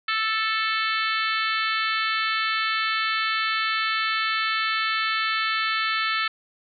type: harmonic tone with a mistuned harmonic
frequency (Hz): 440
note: A4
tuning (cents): 0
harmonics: 3 / 4 / 5 / 6 / 7 / 8 / 9 / 10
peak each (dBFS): -26 / -28 / -30 / -32 / -33 / -34 / -35 / -36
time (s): 0.08-6.28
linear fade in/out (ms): 5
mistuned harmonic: 9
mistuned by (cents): +16
effects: none